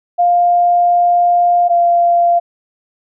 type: tone pair in turn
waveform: sine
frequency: 702 / 691.9 Hz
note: F5 / F5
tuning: +9 / -16 cents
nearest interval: unison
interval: 25 cents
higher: first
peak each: -8 dBFS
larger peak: neither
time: 0.18-1.69 / 1.69-2.4 s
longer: first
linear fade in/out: 20 ms
effects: none